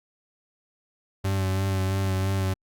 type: tone with vibrato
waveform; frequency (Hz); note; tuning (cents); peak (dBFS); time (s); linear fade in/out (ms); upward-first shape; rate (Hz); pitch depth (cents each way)
40% pulse; 95.9; G2; -37; -22; 1.24-2.54; 10; sine; 3; 24
effects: Opus 48 kbps